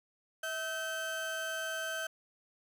35% pulse tone pair together, 647 / 1544.6 Hz, E5 / G6, -32 / -26 cents, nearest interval octave + minor third, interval 1506 cents, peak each -38 / -35 dBFS, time 0.43-2.07 s, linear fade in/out 5 ms, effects none

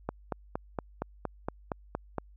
click train, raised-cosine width 1 ms, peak -17 dBFS, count 10, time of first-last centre 0.09-2.183 s, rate 4.3 Hz, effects added 50 Hz sine -52 dBFS peak until 2.36 s

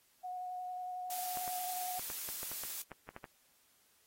sine tone with vibrato, 730 Hz, F#5, 24 cents flat, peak -39 dBFS, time 0.23-2 s, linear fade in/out 20 ms, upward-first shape square, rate 11 Hz, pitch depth 9 cents each way
blue noise, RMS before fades -41 dBFS, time 1.1-2.82 s, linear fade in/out 2 ms
clicks, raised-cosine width 0.5 ms, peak -31 dBFS, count 12, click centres 1.372 / 1.478 / 1.995 / 2.101 / 2.289 / 2.431 / 2.516 / 2.636 / 2.917 / 3.09 / 3.164 / 3.242 s
effects white hiss -70 dBFS RMS until 4.06 s + AAC 48 kbps

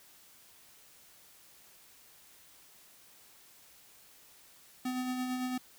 square tone with tremolo, 253.2 Hz, B3, 43 cents sharp, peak -32 dBFS, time 4.85-5.58 s, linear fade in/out 5 ms, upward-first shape sine, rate 8.9 Hz, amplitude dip 35%, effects white hiss -59 dBFS RMS until 5.78 s

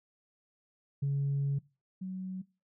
sine tone pair in turn, 140 / 186.88 Hz, C#3 / F#3, +18 / +18 cents, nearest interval perfect fourth, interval 500 cents, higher second, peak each -26 / -35 dBFS, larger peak first, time 1.02-1.59 / 2.01-2.42 s, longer first, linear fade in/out 10 ms, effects noise-tail reverb RT60 0.3 s tail -22 dB re dry + tanh soft clip ceiling -25 dBFS

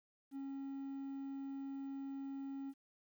triangle tone, 273.7 Hz, C#4, 22 cents flat, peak -40 dBFS, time 0.31-2.74 s, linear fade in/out 50 ms, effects 12-bit

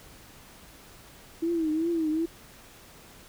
sine tone with vibrato, 324.1 Hz, E4, 29 cents flat, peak -24 dBFS, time 1.42-2.26 s, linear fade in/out 10 ms, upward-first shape triangle, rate 2.6 Hz, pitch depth 110 cents each way, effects pink hiss -51 dBFS RMS until 3.28 s

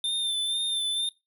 square tone with vibrato, 3577 Hz, A7, 28 cents sharp, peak -26 dBFS, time 0.04-1.09 s, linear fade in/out 2 ms, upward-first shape sine, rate 2.1 Hz, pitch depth 35 cents each way, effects noise-tail reverb RT60 0.2 s tail -17 dB re dry

